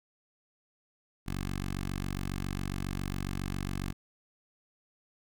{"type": "tone with notch filter", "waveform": "10% pulse", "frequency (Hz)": 47.31, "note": "F#1", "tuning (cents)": 39, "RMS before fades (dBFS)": -35, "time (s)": [1.26, 3.93], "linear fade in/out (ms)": 20, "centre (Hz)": 580, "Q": 1.1, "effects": []}